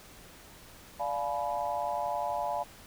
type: chord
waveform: sine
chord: D diminished seventh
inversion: none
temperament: equal with one note detuned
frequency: 587.3 / 698.5 / 850.5 / 987.8 Hz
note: D5 / F5 / Ab5 / Cb6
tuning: 0 / 0 / +41 / 0 cents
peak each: -36 / -34 / -34 / -37 dBFS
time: 0.99-2.64 s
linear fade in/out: 20 ms
effects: pink hiss -52 dBFS RMS until 2.86 s